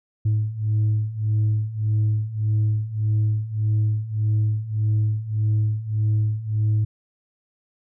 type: beating tone pair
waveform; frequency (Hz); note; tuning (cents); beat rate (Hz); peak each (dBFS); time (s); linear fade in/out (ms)
sine; 106.4 / 108.1; G#2 / A2; +42 / -30; 1.7; -22 / -19; 0.25-6.85; 10
effects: tanh soft clip ceiling -15 dBFS